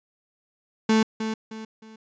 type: tone with echo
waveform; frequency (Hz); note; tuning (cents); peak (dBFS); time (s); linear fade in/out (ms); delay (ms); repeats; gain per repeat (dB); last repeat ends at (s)
35% pulse; 220; A3; 0; -15; 0.89-1.03; 5; 310; 3; -9; 1.96
effects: resampled to 16000 Hz